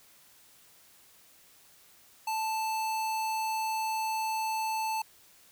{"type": "tone", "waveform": "square", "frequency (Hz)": 880, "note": "A5", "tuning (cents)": 0, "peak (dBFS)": -30, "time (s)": [2.27, 5.02], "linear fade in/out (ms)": 5, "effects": ["white hiss -59 dBFS RMS until 5.51 s"]}